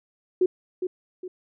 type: tone with echo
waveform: sine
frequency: 366.3 Hz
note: F#4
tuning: 17 cents flat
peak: -16 dBFS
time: 0.41-0.46 s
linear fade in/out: 5 ms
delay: 410 ms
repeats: 2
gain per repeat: -8 dB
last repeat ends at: 1.28 s
effects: none